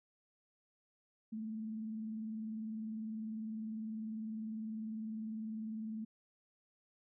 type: tone with vibrato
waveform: sine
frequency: 219.3 Hz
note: A3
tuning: 6 cents flat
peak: -39 dBFS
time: 1.32-6.05 s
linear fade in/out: 10 ms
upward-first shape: square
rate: 20 Hz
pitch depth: 39 cents each way
effects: none